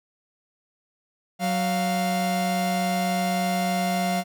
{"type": "tone pair together", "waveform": "45% pulse", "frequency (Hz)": [185.49, 698.5], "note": ["F#3", "F5"], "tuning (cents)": [5, 0], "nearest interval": "octave + major seventh", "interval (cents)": 2295, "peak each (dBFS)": -25, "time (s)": [1.39, 4.24], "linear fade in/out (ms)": 50, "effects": []}